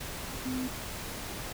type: tone in noise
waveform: sine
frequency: 256.5 Hz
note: C4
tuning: 34 cents flat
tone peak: -31 dBFS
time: 0.45-0.68 s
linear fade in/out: 10 ms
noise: pink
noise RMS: -39 dBFS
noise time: 0-1.53 s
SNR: +5 dB
effects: none